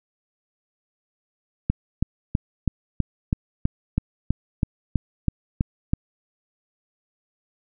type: click train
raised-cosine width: 5 ms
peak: -7 dBFS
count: 14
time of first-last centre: 1.7-5.935 s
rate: 3.07 Hz
effects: none